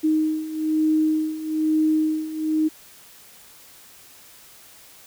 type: beating tone pair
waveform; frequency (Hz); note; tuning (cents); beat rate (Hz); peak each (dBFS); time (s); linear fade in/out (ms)
sine; 311.1 / 312.2; D#4 / D#4; 0 / +6; 1.1; -24 / -20; 0.03-2.69; 20
effects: white hiss -48 dBFS RMS until 5.06 s